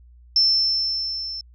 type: tone with level ramp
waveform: sine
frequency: 5330 Hz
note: E8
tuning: 18 cents sharp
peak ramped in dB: -13 to -29 dBFS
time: 0.36-1.41 s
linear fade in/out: 2 ms
effects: added 60 Hz sine -46 dBFS peak until 1.54 s